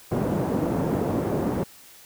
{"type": "band-pass noise", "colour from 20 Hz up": "pink", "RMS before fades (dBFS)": -25, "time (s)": [0.11, 1.64], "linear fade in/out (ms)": 10, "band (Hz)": [150, 560], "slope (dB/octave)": 12, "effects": ["white hiss -49 dBFS RMS until 2.05 s"]}